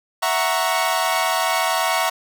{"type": "chord", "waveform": "sawtooth", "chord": "F# dominant seventh", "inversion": "third", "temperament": "equal", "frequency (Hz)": [659.3, 740, 932.3, 1108.7], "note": ["E5", "F#5", "A#5", "C#6"], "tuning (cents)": [0, 0, 0, 0], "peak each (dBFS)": -20, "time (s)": [0.22, 2.1], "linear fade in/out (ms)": 10, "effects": []}